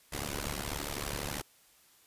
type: noise with amplitude modulation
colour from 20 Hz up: pink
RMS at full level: -33 dBFS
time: 0.12-1.42 s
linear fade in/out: 10 ms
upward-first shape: sine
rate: 72.2 Hz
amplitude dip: 95%
effects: white hiss -63 dBFS RMS until 2.06 s + resampled to 32000 Hz